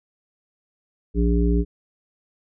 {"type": "harmonic tone", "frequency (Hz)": 58.27, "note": "A#1", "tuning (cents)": 0, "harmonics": [1, 3, 5, 7], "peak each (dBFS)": [-18, -23, -25, -26], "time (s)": [1.14, 1.65], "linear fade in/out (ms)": 50, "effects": []}